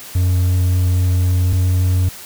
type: tone pair in turn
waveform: triangle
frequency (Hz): 90.4 / 91.13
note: F#2 / F#2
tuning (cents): -40 / -26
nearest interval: unison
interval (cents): 14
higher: second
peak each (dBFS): -10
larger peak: neither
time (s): 0.15-1.53 / 1.53-2.09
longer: first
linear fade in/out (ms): 5
effects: white hiss -35 dBFS RMS until 2.25 s